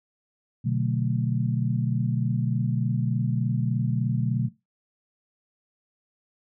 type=chord; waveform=sine; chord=B minor seventh; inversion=none; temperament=equal with one note detuned; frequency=123.47 / 146.83 / 183.3 / 220 Hz; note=B2 / D3 / F#3 / A3; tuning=0 / 0 / -16 / 0 cents; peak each=-25 / -28 / -29 / -31 dBFS; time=0.64-4.49 s; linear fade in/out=20 ms; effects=noise-tail reverb RT60 0.2 s tail -18 dB re dry